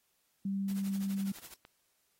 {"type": "tone", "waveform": "sine", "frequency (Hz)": 196, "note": "G3", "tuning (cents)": 0, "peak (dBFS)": -31, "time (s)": [0.45, 1.32], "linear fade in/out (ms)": 5}
{"type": "noise with tremolo", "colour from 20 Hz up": "white", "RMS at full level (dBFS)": -47, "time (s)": [0.68, 1.54], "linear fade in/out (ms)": 2, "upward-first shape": "triangle", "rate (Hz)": 12, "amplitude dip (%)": 90}
{"type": "clicks", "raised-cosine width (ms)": 0.3, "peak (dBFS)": -35, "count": 2, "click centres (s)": [1.386, 1.651]}
{"effects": ["white hiss -75 dBFS RMS until 2.19 s", "AAC 48 kbps"]}